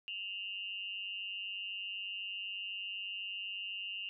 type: tone with amplitude modulation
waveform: sine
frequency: 2794 Hz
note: F7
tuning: in tune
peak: -35 dBFS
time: 0.08-4.09 s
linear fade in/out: 0 ms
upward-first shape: sine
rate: 196 Hz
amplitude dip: 80%
effects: none